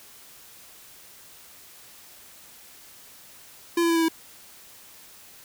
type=tone with pitch steps; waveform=square; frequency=340.8 / 336.9 / 333 / 329.2 / 325.4 Hz; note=F4 / E4 / E4 / E4 / E4; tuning=-42 / +38 / +18 / -2 / -22 cents; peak=-20 dBFS; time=3.77-4.085 s; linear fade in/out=5 ms; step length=63 ms; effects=white hiss -49 dBFS RMS until 5.44 s